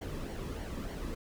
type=noise with flanger; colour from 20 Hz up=brown; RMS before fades=-39 dBFS; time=0.01-1.15 s; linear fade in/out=10 ms; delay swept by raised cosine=0.79 to 1.39 ms; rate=3.3 Hz; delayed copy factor=-0.55; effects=none